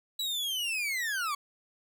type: linear sweep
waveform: 40% pulse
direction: down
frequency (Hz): 3955 to 1100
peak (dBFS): -29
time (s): 0.19-1.35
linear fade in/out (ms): 5
effects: none